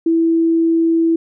sine tone, 329.6 Hz, E4, in tune, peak -11 dBFS, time 0.06-1.16 s, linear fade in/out 5 ms, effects none

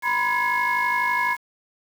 sine tone cluster, 964 / 1016 / 1679 / 2171 Hz, B5 / B5 / G#6 / C#7, -42 / +49 / +18 / -37 cents, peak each -24 dBFS, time 0.02-1.37 s, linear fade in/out 50 ms, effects tanh soft clip ceiling -14 dBFS + 7-bit

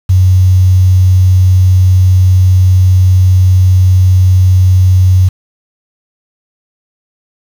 sine tone with quantisation, 92.5 Hz, F#2, in tune, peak -3 dBFS, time 0.09-5.29 s, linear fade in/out 10 ms, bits 5, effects none

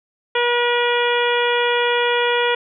harmonic tone, 481.2 Hz, B4, 45 cents flat, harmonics 1 / 2 / 3 / 4 / 5 / 6 / 7, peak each -19 / -22 / -24 / -25 / -26 / -27 / -27 dBFS, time 0.35-2.55 s, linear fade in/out 5 ms, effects none

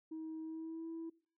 sine tone with pitch glide, 318.3 to 328.4 Hz, D#4 to E4, +39 to -6 cents, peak -40 dBFS, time 0.11-1.1 s, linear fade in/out 10 ms, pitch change +55 cents, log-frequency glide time 0.42-0.88 s, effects noise-tail reverb RT60 0.4 s tail -21 dB re dry + tanh soft clip ceiling -39 dBFS

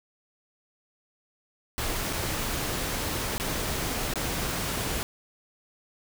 pink noise with dropouts, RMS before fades -30 dBFS, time 1.78-5.03 s, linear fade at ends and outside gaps 0 ms, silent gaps 2.128-2.132 / 3.38-3.399 / 4.137-4.157 s, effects none

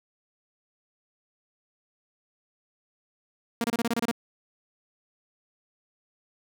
sawtooth tone bursts, 233.1 Hz, A#3, in tune, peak -20 dBFS, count 9, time 3.61-4.114 s, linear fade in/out 2 ms, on 32 ms, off 27 ms, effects none

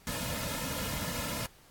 pink noise with comb filter, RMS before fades -35 dBFS, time 0.07-1.46 s, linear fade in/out 0 ms, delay 2.6 ms, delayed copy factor -0.95, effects pink hiss -59 dBFS RMS until 1.7 s + AAC 64 kbps

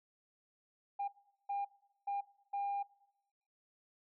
sine tone bursts at uneven times, 803 Hz, G5, 41 cents sharp, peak -33 dBFS, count 4, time 0.99-1.08 / 1.49-1.65 / 2.07-2.21 / 2.53-2.83 s, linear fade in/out 10 ms, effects noise-tail reverb RT60 1.0 s tail -22 dB re dry + tanh soft clip ceiling -32 dBFS

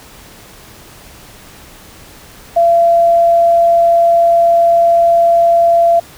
sine tone, 680 Hz, F5, 46 cents flat, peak -6 dBFS, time 2.56-6 s, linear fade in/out 10 ms, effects pink hiss -38 dBFS RMS until 6.17 s

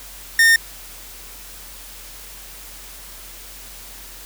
45% pulse tone, 1825 Hz, A#6, 37 cents flat, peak -10 dBFS, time 0.39-0.56 s, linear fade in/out 2 ms, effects added 44 Hz sine -43 dBFS peak until 4.25 s + white hiss -39 dBFS RMS until 4.25 s

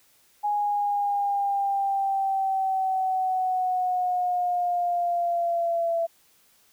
sine linear sweep, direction down, 830.6 to 668 Hz, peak -22 dBFS, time 0.43-6.07 s, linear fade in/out 20 ms, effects white hiss -61 dBFS RMS until 6.72 s

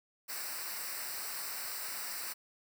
white noise with comb filter, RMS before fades -40 dBFS, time 0.28-2.34 s, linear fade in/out 20 ms, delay 0.3 ms, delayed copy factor -0.8, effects none

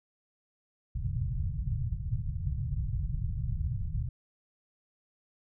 white low-pass noise, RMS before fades -32 dBFS, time 0.95-4.09 s, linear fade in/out 5 ms, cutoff 140 Hz, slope 48 dB/octave, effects none

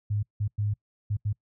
sine tone bursts at uneven times, 103.83 Hz, G#2, in tune, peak -24 dBFS, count 5, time 0.1-0.23 / 0.4-0.48 / 0.58-0.74 / 1.1-1.17 / 1.25-1.33 s, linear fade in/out 10 ms, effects noise-tail reverb RT60 0.1 s tail -25 dB re dry

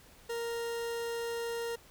40% pulse tone, 466.2 Hz, A#4, in tune, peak -33 dBFS, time 0.29-1.76 s, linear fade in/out 10 ms, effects pink hiss -58 dBFS RMS until 1.9 s

